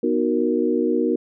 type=chord; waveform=sine; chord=B major seventh; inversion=none; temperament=equal; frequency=246.9 / 311.1 / 370 / 466.2 Hz; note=B3 / D#4 / F#4 / A#4; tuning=0 / 0 / 0 / 0 cents; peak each=-23 dBFS; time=0.03-1.16 s; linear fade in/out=5 ms; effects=none